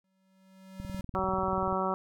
square tone with exponential growth, 190 Hz, F#3, 46 cents sharp, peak -36 dBFS, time 0.04-1.01 s, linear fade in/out 2 ms, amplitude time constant 210 ms
click train, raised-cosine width 5 ms, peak -27 dBFS, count 20, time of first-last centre 0.8-1.727 s, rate 20.5 Hz
harmonic tone, 189 Hz, F#3, 37 cents sharp, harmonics 1 / 2 / 3 / 4 / 5 / 6 / 7, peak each -35 / -35 / -35 / -35 / -35 / -35 / -35 dBFS, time 1.15-1.94 s, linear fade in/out 0 ms
effects none

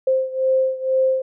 sine beating tone pair, 523.3 / 525.4 Hz, C5 / C5, 0 / +7 cents, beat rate 2.1 Hz, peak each -18 / -21 dBFS, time 0.07-1.22 s, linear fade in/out 5 ms, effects none

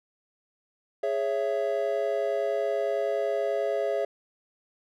triangle chord, C# minor, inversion second, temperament just, 415.8 / 554.4 / 665.2 Hz, G#4 / C#5 / E5, +2 / 0 / +16 cents, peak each -28 / -27 / -27 dBFS, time 1.03-4.05 s, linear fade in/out 5 ms, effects none

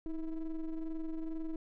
triangle ring-modulated tone, 165.1 Hz, E3, 3 cents sharp, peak -30 dBFS, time 0.06-1.56 s, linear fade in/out 2 ms, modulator 154 Hz, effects none

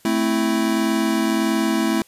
square chord, A minor, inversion none, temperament equal, 220 / 261.6 / 329.6 Hz, A3 / C4 / E4, 0 / 0 / 0 cents, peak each -22 / -25 / -22 dBFS, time 0.05-2.02 s, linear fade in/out 2 ms, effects white hiss -54 dBFS RMS until 2.07 s + resampled to 32000 Hz

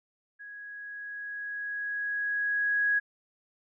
sine tone with level ramp, 1661.2 Hz, G#6, in tune, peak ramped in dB -42 to -22 dBFS, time 0.39-3 s, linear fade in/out 20 ms, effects none

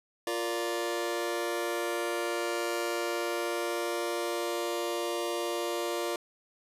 sawtooth chord, Bb major, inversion second, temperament just, 349.6 / 466.2 / 582.7 Hz, F4 / Bb4 / D5, +2 / 0 / -14 cents, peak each -29 / -32 / -31 dBFS, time 0.27-6.16 s, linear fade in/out 2 ms, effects resampled to 32000 Hz

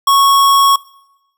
square tone, 1105 Hz, C#6, 6 cents flat, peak -8 dBFS, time 0.07-0.76 s, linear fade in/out 5 ms, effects noise-tail reverb RT60 0.9 s tail -22 dB re dry

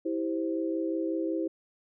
sine chord, C major, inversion first, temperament just, 327 / 392.4 / 523.3 Hz, E4 / G4 / C5, -14 / +2 / 0 cents, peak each -29 / -35 / -35 dBFS, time 0.05-1.48 s, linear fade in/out 10 ms, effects none

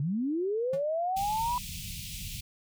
sine linear sweep, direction up, 130.7 to 995 Hz, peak -27 dBFS, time 0-1.58 s, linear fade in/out 2 ms
square tone with exponential decay, 162.6 Hz, E3, 23 cents flat, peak -35 dBFS, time 0.73-0.85 s, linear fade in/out 5 ms, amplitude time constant 24 ms
pink band-stop noise, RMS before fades -39 dBFS, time 1.16-2.41 s, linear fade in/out 10 ms, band 200 to 2400 Hz, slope 48 dB/octave
effects none

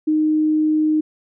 sine tone, 308.8 Hz, D#4, 13 cents flat, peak -14 dBFS, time 0.07-1.01 s, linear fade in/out 10 ms, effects none

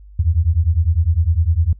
sine beating tone pair, 78 / 87.9 Hz, D#2 / F2, +5 / +12 cents, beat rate 9.9 Hz, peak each -16 dBFS, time 0.19-1.73 s, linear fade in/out 5 ms, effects noise-tail reverb RT60 0.1 s tail -22 dB re dry + added 50 Hz sine -38 dBFS peak until 1.79 s

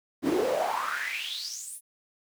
brown noise with high-pass filter sweep, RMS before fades -30 dBFS, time 0.22-1.81 s, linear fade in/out 50 ms, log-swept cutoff 270 to 11000 Hz, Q 7.5, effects none

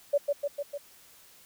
sine tone with echo, 573 Hz, D5, 43 cents flat, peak -20 dBFS, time 0.13-0.18 s, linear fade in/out 10 ms, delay 150 ms, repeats 4, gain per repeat -3 dB, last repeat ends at 0.78 s, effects white hiss -56 dBFS RMS until 1.45 s

